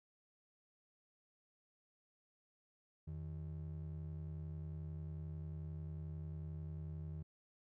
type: ring-modulated tone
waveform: triangle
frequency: 120 Hz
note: B2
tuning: 49 cents flat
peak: -38 dBFS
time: 3.07-7.23 s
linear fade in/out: 10 ms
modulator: 35.6 Hz
effects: none